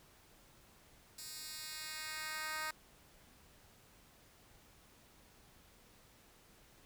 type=tone with high-pass filter sweep; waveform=10% pulse; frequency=311.1 Hz; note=D#4; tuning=in tune; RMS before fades=-44 dBFS; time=1.18-2.71 s; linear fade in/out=5 ms; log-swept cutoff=5800 to 1200 Hz; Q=0.95; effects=pink hiss -64 dBFS RMS until 6.85 s